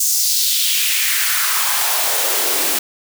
white noise with high-pass filter sweep, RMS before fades -17 dBFS, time 0-2.79 s, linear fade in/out 5 ms, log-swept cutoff 6800 to 280 Hz, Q 2.1, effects none

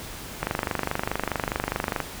click train, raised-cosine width 0.5 ms, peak -9 dBFS, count 40, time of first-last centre 0.43-2.003 s, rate 24.8 Hz, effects pink hiss -38 dBFS RMS until 2.2 s

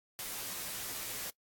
white noise with comb filter, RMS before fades -40 dBFS, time 0.19-1.3 s, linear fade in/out 0 ms, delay 13 ms, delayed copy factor -0.6, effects noise-tail reverb RT60 0.1 s tail -25 dB re dry + AAC 64 kbps

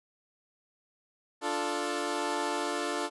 15% pulse chord, D minor, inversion none, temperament equal, 293.7 / 349.2 / 440 Hz, D4 / F4 / A4, 0 / 0 / 0 cents, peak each -28 dBFS, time 1.41-3.1 s, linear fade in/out 50 ms, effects resampled to 24000 Hz

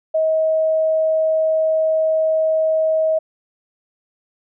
sine tone, 635 Hz, D#5, 35 cents sharp, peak -14 dBFS, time 0.14-3.19 s, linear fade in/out 10 ms, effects none

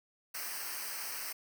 white noise with comb filter, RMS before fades -40 dBFS, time 0.34-1.33 s, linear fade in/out 10 ms, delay 0.28 ms, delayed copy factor -0.85, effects none

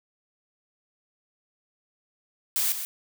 blue noise with echo, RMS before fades -25 dBFS, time 2.56-2.72 s, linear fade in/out 0 ms, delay 130 ms, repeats 1, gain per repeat -8 dB, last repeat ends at 2.85 s, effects none

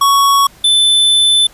square tone pair in turn, 1115 / 3520 Hz, C#6 / A7, +10 / 0 cents, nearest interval octave + minor sixth, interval 1990 cents, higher second, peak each -8 dBFS, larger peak neither, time 0.01-0.47 / 0.64-1.47 s, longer second, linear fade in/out 5 ms, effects pink hiss -43 dBFS RMS until 1.53 s + resampled to 32000 Hz

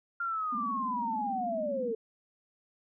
sine linear sweep, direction down, 1400 to 437 Hz, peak -30 dBFS, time 0.2-1.95 s, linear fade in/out 5 ms
sine tone with vibrato, 231.3 Hz, A#3, 13 cents flat, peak -37 dBFS, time 0.52-1.93 s, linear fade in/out 10 ms, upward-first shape square, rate 18 Hz, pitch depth 150 cents each way
effects none

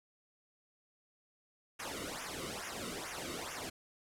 pink noise with flanger, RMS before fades -42 dBFS, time 1.79-3.7 s, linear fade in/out 10 ms, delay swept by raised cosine 0.23 to 1.23 ms, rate 2.3 Hz, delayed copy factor -0.85, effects low-pass 11000 Hz 12 dB/octave

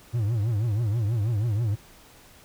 triangle tone with vibrato, 110 Hz, A2, in tune, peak -20 dBFS, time 0.13-1.76 s, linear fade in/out 20 ms, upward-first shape triangle, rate 6.2 Hz, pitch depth 210 cents each way, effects pink hiss -52 dBFS RMS until 2.44 s

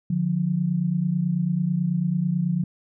sine tone pair together, 149.07 / 178.2 Hz, D3 / F3, +26 / +35 cents, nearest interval minor third, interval 309 cents, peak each -25 / -22 dBFS, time 0.1-2.64 s, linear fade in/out 5 ms, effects none

